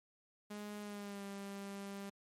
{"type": "tone with pitch glide", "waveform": "sawtooth", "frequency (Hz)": [207.7, 198.66], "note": ["G#3", "G3"], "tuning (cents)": [0, 23], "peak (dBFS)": -40, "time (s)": [0.5, 2.1], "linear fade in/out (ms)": 10, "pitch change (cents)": -77, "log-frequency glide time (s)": [0.81, 1.24], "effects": ["MP3 64 kbps"]}